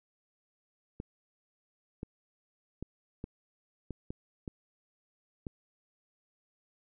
clicks, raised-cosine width 3 ms, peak -25 dBFS, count 8, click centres 1.001 / 2.031 / 2.826 / 3.241 / 3.907 / 4.105 / 4.478 / 5.468 s, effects none

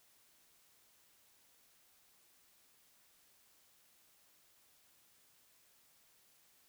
silence, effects white hiss -69 dBFS RMS until 6.68 s

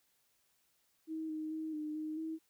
sine tone with pitch steps, 318.2 / 311.4 / 315.9 / 304.3 / 310.1 / 320 Hz, D#4 / D#4 / D#4 / D#4 / D#4 / D#4, +39 / +2 / +26 / -38 / -6 / +49 cents, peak -37 dBFS, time 1.07-2.39 s, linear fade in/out 50 ms, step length 220 ms, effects white hiss -75 dBFS RMS until 2.49 s

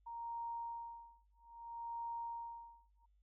sine tone with tremolo, 932.3 Hz, A#5, in tune, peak -40 dBFS, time 0.06-3.06 s, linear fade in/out 10 ms, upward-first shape sine, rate 0.61 Hz, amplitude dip 100%, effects added 50 Hz sine -69 dBFS peak until 3.22 s

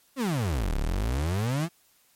35% pulse exponential two-way sweep, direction down then up, 285.8 to 32.88 to 176.5 Hz, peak -23 dBFS, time 0.16-1.69 s, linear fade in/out 50 ms, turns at 0.76 s, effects white hiss -63 dBFS RMS until 2.15 s + MP3 64 kbps

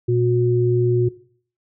sine tone pair together, 119.9 / 362 Hz, A#2 / F#4, +49 / -38 cents, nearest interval octave + perfect fifth, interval 1913 cents, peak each -18 dBFS, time 0.08-1.09 s, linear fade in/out 10 ms, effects noise-tail reverb RT60 0.5 s tail -18 dB re dry

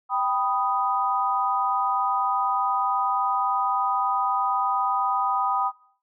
sine chord, G augmented, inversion none, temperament equal, 784 / 987.8 / 1244.5 Hz, G5 / B5 / D#6, 0 / 0 / 0 cents, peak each -26 / -26 / -25 dBFS, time 0.09-5.72 s, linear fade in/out 50 ms, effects noise-tail reverb RT60 0.5 s tail -19 dB re dry

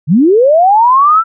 sine linear sweep, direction up, 129.4 to 1360 Hz, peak -4 dBFS, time 0.07-1.24 s, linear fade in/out 50 ms, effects none

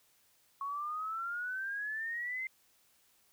sine exponential sweep, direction up, 1100 to 2093 Hz, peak -35 dBFS, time 0.61-2.47 s, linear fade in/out 2 ms, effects white hiss -69 dBFS RMS until 3.32 s

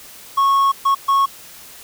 triangle tone bursts at uneven times, 1100 Hz, C#6, 14 cents flat, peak -10 dBFS, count 3, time 0.37-0.72 / 0.85-0.95 / 1.08-1.26 s, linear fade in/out 10 ms, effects white hiss -40 dBFS RMS until 1.83 s

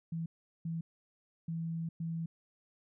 sine tone bursts at uneven times, 164.81 Hz, E3, in tune, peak -34 dBFS, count 4, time 0.12-0.26 / 0.65-0.81 / 1.48-1.89 / 2-2.26 s, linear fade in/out 5 ms, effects none

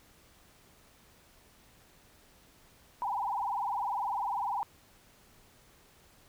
sine tone with vibrato, 887 Hz, A5, 14 cents sharp, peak -30 dBFS, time 3.02-4.63 s, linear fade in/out 0 ms, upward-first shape sine, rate 20 Hz, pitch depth 220 cents each way, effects pink hiss -61 dBFS RMS until 6.28 s

